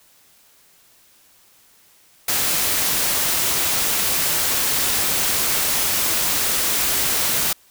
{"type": "noise", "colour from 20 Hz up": "white", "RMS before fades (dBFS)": -20, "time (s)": [2.28, 7.53], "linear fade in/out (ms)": 5, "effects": ["white hiss -54 dBFS RMS until 7.7 s"]}